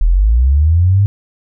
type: linear sweep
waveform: sine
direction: up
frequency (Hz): 37 to 103.1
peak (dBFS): -7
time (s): 0.01-1.06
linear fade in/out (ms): 0
effects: none